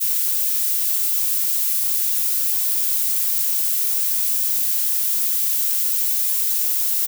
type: noise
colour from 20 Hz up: violet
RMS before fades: -20 dBFS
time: 0-7.07 s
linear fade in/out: 20 ms
effects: none